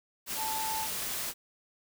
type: tone in noise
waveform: sine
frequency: 880 Hz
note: A5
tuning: in tune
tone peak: -33 dBFS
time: 0.36-0.88 s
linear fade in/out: 50 ms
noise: white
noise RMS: -35 dBFS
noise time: 0.26-1.34 s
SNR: -1 dB
effects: none